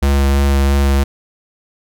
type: tone with vibrato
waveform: square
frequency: 69.3 Hz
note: C#2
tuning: in tune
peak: -11 dBFS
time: 0.02-1.04 s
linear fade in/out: 10 ms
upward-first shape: sine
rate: 3 Hz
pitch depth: 14 cents each way
effects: none

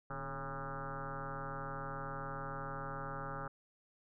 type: tone with frequency modulation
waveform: sine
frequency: 685 Hz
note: F5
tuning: 34 cents flat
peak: -39 dBFS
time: 0.1-3.48 s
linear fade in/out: 5 ms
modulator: 133 Hz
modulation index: 5.8
effects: none

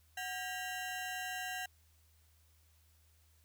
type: ring-modulated tone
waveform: 25% pulse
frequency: 1174.7 Hz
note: D6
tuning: in tune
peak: -32 dBFS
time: 0.17-1.66 s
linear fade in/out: 5 ms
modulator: 435 Hz
effects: added 79 Hz sine -66 dBFS peak until 3.44 s + white hiss -72 dBFS RMS until 3.44 s

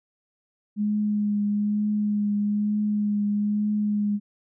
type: tone with vibrato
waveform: sine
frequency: 207.9 Hz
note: G#3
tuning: 2 cents sharp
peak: -21 dBFS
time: 0.76-4.2 s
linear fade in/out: 50 ms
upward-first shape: triangle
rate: 1.1 Hz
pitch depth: 21 cents each way
effects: none

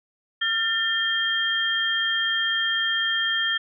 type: tone cluster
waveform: sine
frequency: 1380 / 1792 / 3202 Hz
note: F6 / A6 / G7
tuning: -21 / +31 / +36 cents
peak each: -32 / -24 / -24 dBFS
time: 0.41-3.58 s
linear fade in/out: 10 ms
effects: none

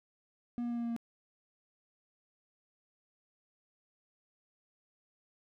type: tone with pitch steps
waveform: triangle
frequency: 240.1 / 238.6 / 237.1 / 235.6 / 234.1 / 232.6 Hz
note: B3 / A#3 / A#3 / A#3 / A#3 / A#3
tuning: -49 / +41 / +30 / +19 / +8 / -4 cents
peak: -31 dBFS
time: 0.58-0.964 s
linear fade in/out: 0 ms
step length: 64 ms
effects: none

